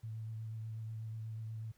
sine tone with vibrato, 110.9 Hz, A2, 14 cents sharp, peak -40 dBFS, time 0.03-1.72 s, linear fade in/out 10 ms, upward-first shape sine, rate 8.2 Hz, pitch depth 19 cents each way, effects pink hiss -72 dBFS RMS until 1.77 s

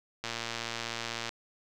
click train, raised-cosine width 0.2 ms, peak -17 dBFS, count 123, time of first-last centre 0.24-1.292 s, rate 116 Hz, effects none

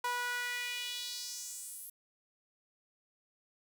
sawtooth tone with high-pass filter sweep, 488.3 Hz, B4, 20 cents flat, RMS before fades -39 dBFS, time 0.04-1.9 s, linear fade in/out 5 ms, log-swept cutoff 980 to 12000 Hz, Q 2.6, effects none

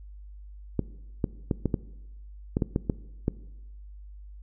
clicks, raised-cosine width 3 ms, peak -11 dBFS, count 10, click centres 0.793 / 1.242 / 1.512 / 1.657 / 1.742 / 2.569 / 2.622 / 2.761 / 2.898 / 3.281 s, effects noise-tail reverb RT60 1.0 s tail -19 dB re dry + added 50 Hz sine -42 dBFS peak until 4.42 s

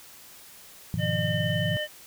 sine chord, F half-diminished seventh, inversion first, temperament equal, 103.83 / 123.47 / 155.56 / 174.61 Hz, Ab2 / Cb3 / Eb3 / F3, 0 / 0 / 0 / 0 cents, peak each -31 dBFS, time 0.94-1.77 s, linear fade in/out 0 ms
harmonic tone, 606 Hz, D#5, 46 cents flat, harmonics 1 / 3 / 5, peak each -31 / -32 / -33 dBFS, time 0.98-1.88 s, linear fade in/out 50 ms
effects white hiss -49 dBFS RMS until 2.06 s

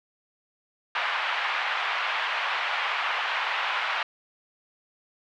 pink band-pass noise, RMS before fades -28 dBFS, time 0.95-4.03 s, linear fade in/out 2 ms, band 840 to 3100 Hz, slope 24 dB/octave, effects none

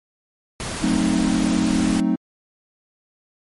pink noise, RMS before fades -28 dBFS, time 0.6-2 s, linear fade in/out 0 ms
triangle chord, F# diminished seventh, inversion none, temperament equal, 185 / 220 / 261.6 / 311.1 Hz, F#3 / A3 / C4 / Eb4, 0 / 0 / 0 / 0 cents, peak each -21 / -20 / -20 / -21 dBFS, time 0.82-2.16 s, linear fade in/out 10 ms
effects MP3 48 kbps

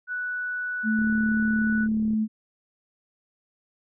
sine tone, 1480 Hz, F#6, in tune, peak -27 dBFS, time 0.07-1.88 s, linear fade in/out 50 ms
sine tone with pitch glide, 220 to 217.5 Hz, A3 to A3, 0 to -20 cents, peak -21 dBFS, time 0.83-2.28 s, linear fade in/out 50 ms, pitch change -20 cents, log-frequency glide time 1.77-2.02 s
click train, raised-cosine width 3 ms, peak -29 dBFS, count 43, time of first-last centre 0.99-2.134 s, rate 36.7 Hz
effects none

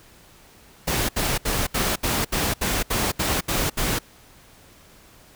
pink noise bursts, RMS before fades -23 dBFS, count 11, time 0.87-3.99 s, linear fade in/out 10 ms, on 220 ms, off 70 ms, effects pink hiss -51 dBFS RMS until 5.35 s

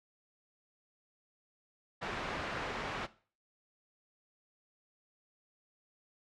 white low-pass noise, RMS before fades -39 dBFS, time 2.01-3.07 s, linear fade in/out 20 ms, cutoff 1700 Hz, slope 12 dB/octave, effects noise-tail reverb RT60 0.4 s tail -17 dB re dry + low-pass 7000 Hz 12 dB/octave

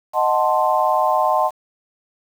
sine chord, D# diminished seventh, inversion none, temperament equal, 622.3 / 740 / 880 / 1046.5 Hz, D#5 / F#5 / A5 / C6, 0 / 0 / 0 / 0 cents, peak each -20 dBFS, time 0.13-1.51 s, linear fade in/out 50 ms, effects 7-bit

